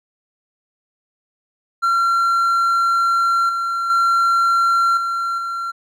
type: tone with level steps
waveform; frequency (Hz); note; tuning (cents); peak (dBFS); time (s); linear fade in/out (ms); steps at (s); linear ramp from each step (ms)
triangle; 1368; F6; -36; -12 / -17 / -11 / -17 / -20; 1.82-5.72; 20; 3.49 / 3.9 / 4.97 / 5.38; 2
effects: none